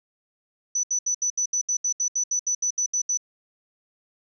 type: tone bursts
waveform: sine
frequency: 5970 Hz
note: F#8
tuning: 15 cents sharp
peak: -21 dBFS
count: 16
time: 0.75-3.174 s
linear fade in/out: 5 ms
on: 84 ms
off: 72 ms
effects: none